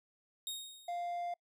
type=tone with exponential decay; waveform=sawtooth; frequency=3729 Hz; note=A#7; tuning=in tune; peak=-33 dBFS; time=0.47-1.21 s; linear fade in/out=1 ms; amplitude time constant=160 ms
type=tone; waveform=triangle; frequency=698.5 Hz; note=F5; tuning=in tune; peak=-34 dBFS; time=0.88-1.34 s; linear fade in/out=5 ms
effects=noise-tail reverb RT60 0.1 s tail -26 dB re dry